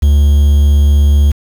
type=tone with quantisation; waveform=triangle; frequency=72 Hz; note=D2; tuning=34 cents flat; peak=-3 dBFS; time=0.02-1.32 s; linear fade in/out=10 ms; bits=5; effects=none